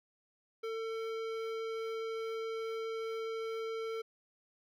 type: tone with hard clipping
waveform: sine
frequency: 448.8 Hz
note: A4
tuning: 34 cents sharp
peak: -38 dBFS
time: 0.63-4.02 s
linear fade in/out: 10 ms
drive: 15 dB
effects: none